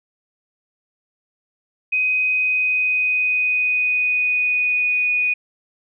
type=tone with pitch glide; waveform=sine; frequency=2510 to 2474 Hz; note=D#7 to D#7; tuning=+15 to -10 cents; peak=-16 dBFS; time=1.92-5.34 s; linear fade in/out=10 ms; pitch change=-25 cents; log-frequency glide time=2.27-5.06 s; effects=none